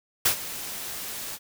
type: noise with ADSR envelope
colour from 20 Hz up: white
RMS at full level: -19 dBFS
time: 0.25-1.39 s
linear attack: 8 ms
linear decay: 92 ms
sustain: -16 dB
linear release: 54 ms
effects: none